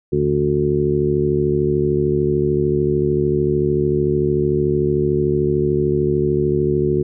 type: harmonic tone with a mistuned harmonic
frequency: 73.42 Hz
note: D2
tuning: in tune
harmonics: 1 / 2 / 3 / 4 / 5 / 6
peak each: -28 / -21 / -25 / -27 / -17 / -25 dBFS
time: 0.12-7.03 s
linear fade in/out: 10 ms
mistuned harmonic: 1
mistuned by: +110 cents
effects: none

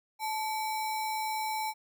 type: tone with sample-and-hold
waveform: sine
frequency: 871 Hz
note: A5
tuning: 18 cents flat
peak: -30 dBFS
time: 0.19-1.74 s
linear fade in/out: 50 ms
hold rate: 3150 Hz
effects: none

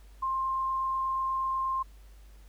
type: tone with frequency modulation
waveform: sine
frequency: 1057 Hz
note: C6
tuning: 17 cents sharp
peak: -27 dBFS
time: 0.22-1.83 s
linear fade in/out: 10 ms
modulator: 28.3 Hz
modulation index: 0.24
effects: added 50 Hz sine -49 dBFS peak until 2.48 s + pink hiss -63 dBFS RMS until 2.48 s

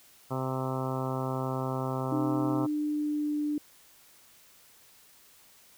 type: harmonic tone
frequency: 130.81 Hz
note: C3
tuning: in tune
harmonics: 1 / 2 / 3 / 4 / 5 / 6 / 7 / 8 / 9 / 10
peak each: -33 / -36 / -38 / -39 / -40 / -41 / -41 / -42 / -43 / -43 dBFS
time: 0.3-2.67 s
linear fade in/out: 20 ms
type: tone with pitch glide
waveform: sine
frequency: 300.6 to 297 Hz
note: D4 to D4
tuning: +40 to +20 cents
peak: -27 dBFS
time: 2.12-3.58 s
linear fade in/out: 2 ms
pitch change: -20 cents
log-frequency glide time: 2.48-3.4 s
effects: white hiss -58 dBFS RMS until 5.77 s

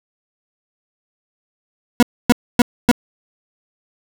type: tone bursts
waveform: 40% pulse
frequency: 241.8 Hz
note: B3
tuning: 36 cents flat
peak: -6 dBFS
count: 4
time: 2-2.914 s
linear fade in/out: 0 ms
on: 26 ms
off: 270 ms
effects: none

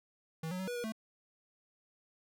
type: tone with pitch steps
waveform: square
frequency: 161.1 / 183.1 / 188.5 / 486.3 / 480.4 / 220.2 Hz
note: E3 / F#3 / F#3 / B4 / B4 / A3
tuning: -39 / -18 / +32 / -27 / -48 / +2 cents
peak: -37 dBFS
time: 0.43-0.922 s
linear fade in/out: 5 ms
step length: 82 ms
effects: none

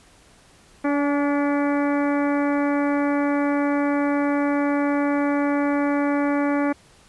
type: harmonic tone with a mistuned harmonic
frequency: 287.2 Hz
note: D4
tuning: 39 cents flat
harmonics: 1 / 2 / 3 / 4 / 5 / 6 / 7 / 8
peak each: -20 / -26 / -30 / -32 / -34 / -36 / -37 / -38 dBFS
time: 0.84-6.73 s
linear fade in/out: 10 ms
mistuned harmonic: 3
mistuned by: -19 cents
effects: pink hiss -53 dBFS RMS until 7.08 s + resampled to 24000 Hz

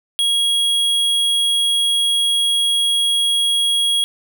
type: tone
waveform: square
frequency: 3300 Hz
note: G#7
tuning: 12 cents flat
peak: -15 dBFS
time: 0.19-4.04 s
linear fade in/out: 0 ms
effects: none

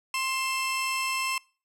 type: tone pair together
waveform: sawtooth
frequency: 1054 / 2656 Hz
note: C6 / E7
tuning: +12 / +12 cents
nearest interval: octave + major third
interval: 1600 cents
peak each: -26 / -26 dBFS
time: 0.14-1.38 s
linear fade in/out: 2 ms
effects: noise-tail reverb RT60 0.4 s tail -25 dB re dry + low-pass 12000 Hz 12 dB/octave

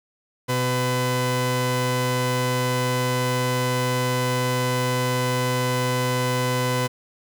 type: tone pair together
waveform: sawtooth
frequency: 125.75 / 503 Hz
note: B2 / B4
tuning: +32 / +32 cents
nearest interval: 2 octaves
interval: 2400 cents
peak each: -19 dBFS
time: 0.48-6.88 s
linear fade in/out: 20 ms
effects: none

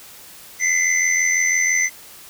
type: tone cluster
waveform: sine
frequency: 2010 / 2096 / 6090 Hz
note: B6 / C7 / F#8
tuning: +30 / +2 / +49 cents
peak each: -20 dBFS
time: 0.59-1.9 s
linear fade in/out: 50 ms
effects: white hiss -42 dBFS RMS until 2.29 s

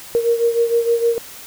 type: beating tone pair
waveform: sine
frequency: 465.7 / 472.2 Hz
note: A#4 / A#4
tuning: -2 / +22 cents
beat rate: 6.5 Hz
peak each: -15 / -20 dBFS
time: 0.15-1.18 s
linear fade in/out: 0 ms
effects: white hiss -37 dBFS RMS until 1.46 s

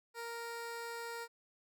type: tone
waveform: 15% pulse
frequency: 466.2 Hz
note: A#4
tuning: in tune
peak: -35 dBFS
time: 0.14-1.28 s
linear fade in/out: 50 ms
effects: none

